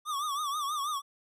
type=tone with vibrato; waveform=square; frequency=1170 Hz; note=D6; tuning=7 cents flat; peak=-31 dBFS; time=0.05-1.02 s; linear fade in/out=50 ms; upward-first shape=triangle; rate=6.2 Hz; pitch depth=130 cents each way; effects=resampled to 32000 Hz